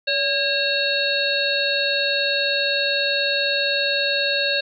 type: harmonic tone with a mistuned harmonic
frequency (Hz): 543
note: C#5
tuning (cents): -36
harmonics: 1 / 3 / 5 / 7 / 8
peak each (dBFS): -25 / -25 / -25 / -25 / -25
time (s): 0.07-4.61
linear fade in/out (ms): 10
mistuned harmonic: 1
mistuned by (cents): +79
effects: none